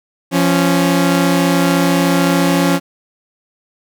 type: tone pair together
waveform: sawtooth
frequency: 173.1 / 276.6 Hz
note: F3 / C#4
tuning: -15 / -4 cents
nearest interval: minor sixth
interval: 811 cents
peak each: -10 dBFS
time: 0.31-2.8 s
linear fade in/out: 50 ms
effects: none